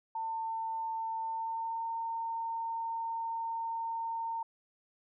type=tone with pitch glide; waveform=sine; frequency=899 to 912.6 Hz; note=A5 to A#5; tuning=+37 to -37 cents; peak=-33 dBFS; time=0.15-4.43 s; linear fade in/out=5 ms; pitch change=+26 cents; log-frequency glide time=1.25-1.87 s; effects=none